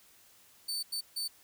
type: tone bursts at uneven times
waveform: sawtooth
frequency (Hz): 4536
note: C#8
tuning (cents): +39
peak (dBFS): -30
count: 3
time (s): 0.68-0.83 / 0.92-1.01 / 1.16-1.28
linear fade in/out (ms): 10
effects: white hiss -61 dBFS RMS until 1.43 s